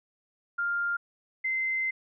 sine tone pair in turn, 1400 / 2070 Hz, F6 / C7, +4 / -19 cents, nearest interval perfect fifth, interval 677 cents, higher second, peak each -26 / -26 dBFS, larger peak neither, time 0.58-0.97 / 1.44-1.91 s, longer second, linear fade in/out 10 ms, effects none

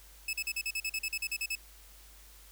sawtooth tone bursts, 2600 Hz, E7, 24 cents flat, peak -28 dBFS, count 14, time 0.28-1.554 s, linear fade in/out 5 ms, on 52 ms, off 42 ms, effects added 50 Hz sine -55 dBFS peak until 2.51 s + white hiss -57 dBFS RMS until 2.51 s

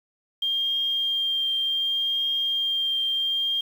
sine tone with vibrato, 3200 Hz, G7, 35 cents sharp, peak -22 dBFS, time 0.42-3.61 s, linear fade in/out 5 ms, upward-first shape triangle, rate 0.67 Hz, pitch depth 12 cents each way, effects 8-bit

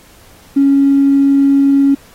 triangle tone with tanh clipping, 277.2 Hz, C#4, in tune, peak -6 dBFS, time 0.56-1.95 s, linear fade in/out 10 ms, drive 2 dB, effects pink hiss -44 dBFS RMS until 2.14 s + AAC 48 kbps

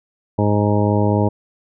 harmonic tone, 103.83 Hz, G#2, in tune, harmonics 1 / 2 / 3 / 4 / 5 / 6 / 8 / 9, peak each -17 / -20 / -22 / -23 / -24 / -25 / -26 / -27 dBFS, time 0.38-1.29 s, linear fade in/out 10 ms, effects none

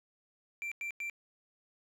triangle tone bursts, 2354 Hz, D7, 3 cents sharp, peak -34 dBFS, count 3, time 0.62-1.098 s, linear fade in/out 0 ms, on 96 ms, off 95 ms, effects none

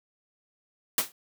white noise with exponential decay, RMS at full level -20 dBFS, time 0.98-1.12 s, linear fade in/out 2 ms, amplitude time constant 30 ms, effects high-pass 150 Hz 12 dB/octave

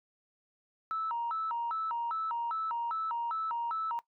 sine tone with vibrato, 1108.7 Hz, C#6, in tune, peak -30 dBFS, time 0.91-3.99 s, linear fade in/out 0 ms, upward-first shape square, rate 2.5 Hz, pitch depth 290 cents each way, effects noise-tail reverb RT60 0.1 s tail -19 dB re dry + tanh soft clip ceiling -26 dBFS

